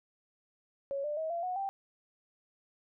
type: tone with pitch steps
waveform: sine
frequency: 554.4 / 594.2 / 636.8 / 682.5 / 731.5 / 784 Hz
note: C#5 / D5 / D#5 / F5 / F#5 / G5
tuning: 0 / +20 / +40 / -40 / -20 / 0 cents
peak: -32 dBFS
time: 0.91-1.69 s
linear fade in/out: 0 ms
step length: 130 ms
effects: none